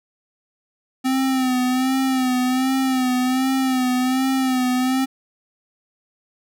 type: tone with vibrato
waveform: square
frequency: 258.2 Hz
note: C4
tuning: 23 cents flat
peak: -18 dBFS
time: 1.04-5.06 s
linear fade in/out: 20 ms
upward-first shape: sine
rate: 1.3 Hz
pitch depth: 48 cents each way
effects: none